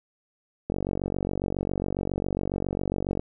click train, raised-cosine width 2 ms, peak -14 dBFS, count 119, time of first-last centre 0.7-3.195 s, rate 47.3 Hz, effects none

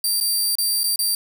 15% pulse tone with dropouts, 4699 Hz, D8, in tune, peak -12 dBFS, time 0.04-1.15 s, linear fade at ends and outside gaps 2 ms, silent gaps 0.202-0.209 / 0.554-0.584 / 0.834-0.84 / 0.959-0.99 s, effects 7-bit

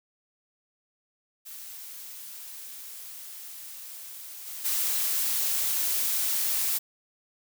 blue noise with level steps, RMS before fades -42 / -38 / -27 dBFS, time 1.45-6.79 s, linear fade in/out 20 ms, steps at 4.46 / 4.64 s, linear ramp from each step 20 ms, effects none

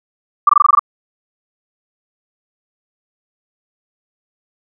sine tone bursts, 1174.7 Hz, D6, in tune, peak -4 dBFS, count 8, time 0.47-0.794 s, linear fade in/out 5 ms, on 23 ms, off 20 ms, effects none

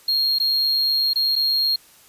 triangle tone with dropouts, 4248 Hz, C8, 25 cents sharp, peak -16 dBFS, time 0.08-1.76 s, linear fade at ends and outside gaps 5 ms, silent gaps 0.386-0.399 / 1.134-1.157 / 1.356-1.361 s, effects white hiss -51 dBFS RMS until 2.08 s + resampled to 32000 Hz

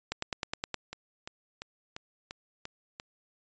two click trains, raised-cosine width 0.2 ms, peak -22 / -14 dBFS, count 7 / 7, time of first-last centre 0.93-2.999 / 0.12-0.743 s, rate 2.9 / 9.63 Hz, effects resampled to 16000 Hz

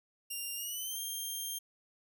5% pulse tone with pitch glide, 2794 to 3191 Hz, F7 to G7, 0 to +30 cents, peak -29 dBFS, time 0.3-1.59 s, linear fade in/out 10 ms, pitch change +230 cents, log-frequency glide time 0.55-0.99 s, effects none

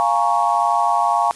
sine chord, Bb minor seventh, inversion second, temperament equal, 698.5 / 830.6 / 932.3 / 1108.7 Hz, F5 / Ab5 / Bb5 / Db6, 0 / 0 / 0 / 0 cents, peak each -20 dBFS, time 0-1.31 s, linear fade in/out 0 ms, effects white hiss -40 dBFS RMS until 1.35 s + resampled to 24000 Hz

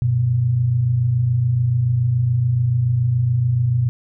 sine tone pair together, 96 / 123.02 Hz, G2 / B2, -36 / -6 cents, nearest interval major third, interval 430 cents, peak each -24 / -15 dBFS, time 0.02-3.89 s, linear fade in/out 0 ms, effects none

